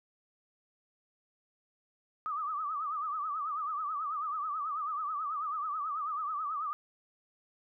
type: tone with vibrato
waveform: sine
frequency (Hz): 1215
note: D#6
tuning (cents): -42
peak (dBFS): -32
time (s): 2.26-6.73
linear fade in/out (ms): 0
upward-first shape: triangle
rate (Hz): 9.2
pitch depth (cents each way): 140
effects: none